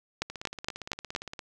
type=two click trains; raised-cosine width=0.2 ms; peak=-11 / -21 dBFS; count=5 / 20; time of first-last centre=0.22-1.15 / 0.3-1.392 s; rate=4.3 / 17.4 Hz; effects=none